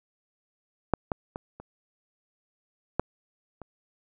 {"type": "clicks", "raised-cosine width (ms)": 1, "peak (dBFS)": [-7, -13, -20, -28, -9, -27], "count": 6, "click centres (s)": [0.937, 1.118, 1.359, 1.6, 2.996, 3.617], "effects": []}